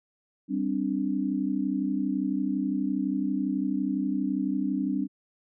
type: chord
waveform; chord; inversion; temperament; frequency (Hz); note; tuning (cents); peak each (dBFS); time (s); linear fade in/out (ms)
sine; G suspended fourth; none; equal; 196 / 261.6 / 293.7; G3 / C4 / D4; 0 / 0 / 0; -30 / -29 / -29; 0.48-5.08; 50
effects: none